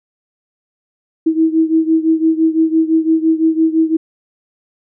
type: beating tone pair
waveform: sine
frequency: 320 / 325.9 Hz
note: D#4 / E4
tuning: +49 / -20 cents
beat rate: 5.9 Hz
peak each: -12 / -15 dBFS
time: 1.26-3.97 s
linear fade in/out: 10 ms
effects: none